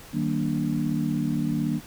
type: chord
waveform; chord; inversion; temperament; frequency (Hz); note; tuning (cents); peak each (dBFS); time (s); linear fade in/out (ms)
sine; Eb major seventh; none; equal with one note detuned; 155.56 / 191.74 / 233.1 / 293.7; Eb3 / G3 / Bb3 / D4; 0 / -38 / 0 / 0; -28 / -31 / -27 / -29; 0.12-1.81; 50
effects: pink hiss -46 dBFS RMS until 1.86 s